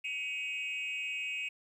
sine tone with amplitude modulation, 2529 Hz, D#7, 28 cents sharp, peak -28 dBFS, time 0.04-1.49 s, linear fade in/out 10 ms, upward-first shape sine, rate 282 Hz, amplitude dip 100%, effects tanh soft clip ceiling -29 dBFS + 11-bit

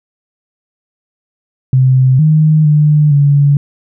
sine tone with pitch steps, 130.2 / 155.1 / 150.2 / 142.8 Hz, C3 / D#3 / D3 / D3, -8 / -5 / +39 / -48 cents, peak -5 dBFS, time 1.73-3.57 s, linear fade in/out 2 ms, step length 460 ms, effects none

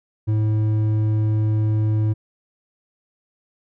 sine tone with hard clipping, 107.8 Hz, A2, 35 cents flat, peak -18 dBFS, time 0.27-2.14 s, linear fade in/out 20 ms, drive 6 dB, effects none

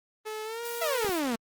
sawtooth tone with pitch glide, 432.3 to 471.4 Hz, A4 to A#4, -31 to +19 cents, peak -30 dBFS, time 0.25-1.09 s, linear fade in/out 20 ms, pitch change +150 cents, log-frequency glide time 0.44-0.62 s
blue noise, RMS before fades -40 dBFS, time 0.65-1.19 s, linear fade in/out 0 ms
sawtooth exponential sweep, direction down, 690 to 220 Hz, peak -23 dBFS, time 0.81-1.36 s, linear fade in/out 10 ms
clicks, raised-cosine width 2 ms, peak -25 dBFS, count 2, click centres 1.047 / 1.093 s
effects Opus 24 kbps

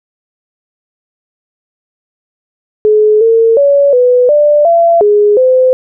sine tone with pitch steps, 426.5 / 454.3 / 565 / 495.9 / 591 / 677 / 415 / 513 Hz, G#4 / A#4 / C#5 / B4 / D5 / E5 / G#4 / C5, +46 / -45 / +33 / +7 / +11 / +46 / -1 / -34 cents, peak -4 dBFS, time 2.85-5.73 s, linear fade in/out 0 ms, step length 360 ms, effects none

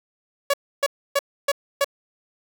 sawtooth tone bursts, 563 Hz, C#5, 27 cents sharp, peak -13 dBFS, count 5, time 0.5-1.845 s, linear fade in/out 5 ms, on 37 ms, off 290 ms, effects 7-bit

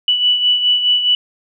sine beating tone pair, 2960 / 2964.8 Hz, F#7 / F#7, 0 / +3 cents, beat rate 4.8 Hz, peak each -12 / -20 dBFS, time 0.08-1.15 s, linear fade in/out 2 ms, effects none

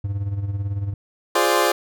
triangle tone with tremolo, 100 Hz, G2, 35 cents sharp, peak -18 dBFS, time 0.04-0.94 s, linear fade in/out 5 ms, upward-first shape sine, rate 18 Hz, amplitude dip 60%
20% pulse chord, D half-diminished seventh, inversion first, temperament equal with one note detuned, 349.2 / 415.3 / 521.4 / 587.3 Hz, F4 / Ab4 / C5 / D5, 0 / 0 / -6 / 0 cents, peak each -17 dBFS, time 1.35-1.72 s, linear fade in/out 5 ms
effects none

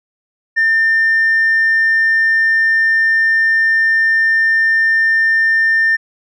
triangle tone with tanh clipping, 1800 Hz, A6, 39 cents sharp, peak -10 dBFS, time 0.56-5.97 s, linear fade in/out 20 ms, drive 5 dB, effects none

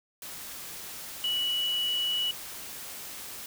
sine tone in noise, 2941 Hz, F#7, 11 cents flat, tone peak -26 dBFS, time 1.24-2.31 s, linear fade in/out 2 ms, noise white, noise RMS -41 dBFS, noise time 0.22-3.46 s, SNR +12 dB, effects none

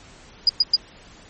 sine tone bursts, 4897 Hz, D#8, 28 cents flat, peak -11 dBFS, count 3, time 0.47-0.756 s, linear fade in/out 2 ms, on 22 ms, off 110 ms, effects pink hiss -47 dBFS RMS until 1.29 s + MP3 32 kbps

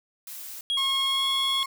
blue noise, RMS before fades -39 dBFS, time 0.27-0.61 s, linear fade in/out 2 ms
triangle tone with pitch glide, 3294 to 3342 Hz, G#7 to G#7, -15 to +10 cents, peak -22 dBFS, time 0.7-1.63 s, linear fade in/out 0 ms, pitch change +25 cents, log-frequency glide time 1.06-1.28 s
35% pulse tone, 1081 Hz, C#6, 44 cents flat, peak -28 dBFS, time 0.77-1.66 s, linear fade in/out 5 ms
effects none

